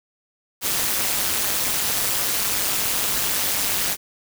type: noise with amplitude modulation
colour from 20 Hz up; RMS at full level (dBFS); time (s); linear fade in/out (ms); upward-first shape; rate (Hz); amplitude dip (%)
white; -19; 0.61-3.97; 50; sine; 205; 80
effects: none